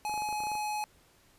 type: tone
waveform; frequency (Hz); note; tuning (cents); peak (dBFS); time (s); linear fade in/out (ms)
square; 844; G#5; +28; -32; 0.05-0.84; 0
type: clicks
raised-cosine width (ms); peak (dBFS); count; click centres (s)
1; -31; 11; 0.096 / 0.14 / 0.177 / 0.221 / 0.289 / 0.327 / 0.404 / 0.437 / 0.47 / 0.517 / 0.553
effects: pink hiss -63 dBFS RMS until 1.38 s + resampled to 32000 Hz